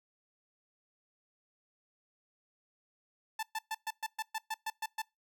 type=tone bursts; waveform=sawtooth; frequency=880 Hz; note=A5; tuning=in tune; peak=-30 dBFS; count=11; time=3.39-5.019 s; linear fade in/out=5 ms; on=39 ms; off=120 ms; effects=noise-tail reverb RT60 0.2 s tail -23 dB re dry